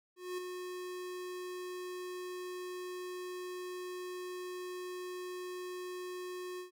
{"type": "tone with ADSR envelope", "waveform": "square", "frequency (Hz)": 362.7, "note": "F#4", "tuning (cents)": -34, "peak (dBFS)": -36, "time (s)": [0.16, 6.71], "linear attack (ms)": 220, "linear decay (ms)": 6, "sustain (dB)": -5, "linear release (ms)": 120, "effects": []}